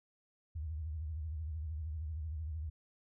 sine tone with vibrato, 78 Hz, D#2, 5 cents sharp, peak -37 dBFS, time 0.55-2.7 s, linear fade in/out 10 ms, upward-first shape sine, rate 13 Hz, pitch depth 130 cents each way, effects none

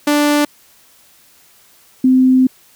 sawtooth / sine tone pair in turn, 293.7 / 258.1 Hz, D4 / C4, 0 / -23 cents, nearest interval major second, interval 223 cents, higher first, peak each -7 dBFS, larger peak neither, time 0.07-0.45 / 2.04-2.47 s, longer second, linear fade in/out 5 ms, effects white hiss -49 dBFS RMS until 2.75 s

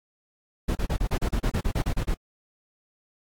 brown noise bursts, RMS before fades -24 dBFS, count 14, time 0.68-2.145 s, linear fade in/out 10 ms, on 74 ms, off 33 ms, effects AAC 64 kbps

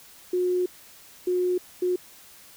sine tone bursts at uneven times, 361.4 Hz, F#4, 41 cents flat, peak -21 dBFS, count 3, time 0.33-0.66 / 1.27-1.58 / 1.82-1.96 s, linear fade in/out 5 ms, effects white hiss -50 dBFS RMS until 2.56 s

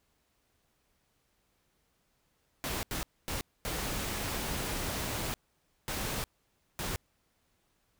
pink noise bursts at uneven times, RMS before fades -35 dBFS, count 6, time 2.64-2.83 / 2.91-3.03 / 3.28-3.41 / 3.65-5.34 / 5.88-6.24 / 6.79-6.96 s, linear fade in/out 0 ms, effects pink hiss -74 dBFS RMS until 7.99 s

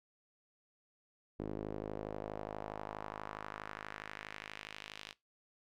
sawtooth tone with band-pass filter sweep, 52.3 Hz, G#1, 13 cents sharp, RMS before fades -45 dBFS, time 1.39-5.13 s, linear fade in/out 5 ms, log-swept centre 340 to 3400 Hz, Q 1.6, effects noise-tail reverb RT60 0.2 s tail -20 dB re dry

